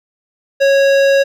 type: tone with hard clipping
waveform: sine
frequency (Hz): 551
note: C#5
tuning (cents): -11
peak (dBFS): -10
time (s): 0.6-1.24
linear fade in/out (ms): 20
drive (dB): 15
effects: none